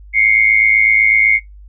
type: tone pair together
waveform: sine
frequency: 2109 / 2217 Hz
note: C7 / C#7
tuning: +13 / 0 cents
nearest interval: minor second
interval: 87 cents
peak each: -11 / -12 dBFS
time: 0.13-1.4 s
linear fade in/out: 50 ms
effects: noise-tail reverb RT60 0.2 s tail -25 dB re dry + added 50 Hz sine -35 dBFS peak until 1.68 s